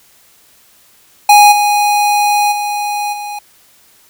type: tone with level steps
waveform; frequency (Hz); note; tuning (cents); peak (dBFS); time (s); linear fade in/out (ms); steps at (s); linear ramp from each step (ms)
square; 827; G#5; -8; -3 / -10 / -16 / -22; 1.29-3.39; 5; 1.51 / 2.51 / 3.12; 20
effects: white hiss -48 dBFS RMS until 4.09 s